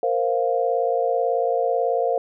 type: chord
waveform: sine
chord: Bb suspended second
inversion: none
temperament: just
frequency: 466.2 / 524.4 / 699.2 Hz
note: Bb4 / C5 / F5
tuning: 0 / +4 / +2 cents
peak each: -23 dBFS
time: 0.03-2.18 s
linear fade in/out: 2 ms
effects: none